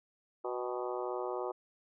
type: harmonic tone with a mistuned harmonic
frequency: 123.47 Hz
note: B2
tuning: in tune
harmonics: 3 / 4 / 5 / 6 / 7 / 8 / 9 / 10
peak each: -38 / -40 / -42 / -44 / -45 / -46 / -47 / -48 dBFS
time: 0.44-1.52 s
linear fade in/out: 10 ms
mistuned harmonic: 6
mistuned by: +67 cents
effects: none